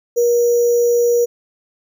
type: tone with sample-and-hold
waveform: sine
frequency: 476.7 Hz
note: A#4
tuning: 39 cents sharp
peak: -11 dBFS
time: 0.16-1.26 s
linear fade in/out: 20 ms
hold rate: 6300 Hz
effects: none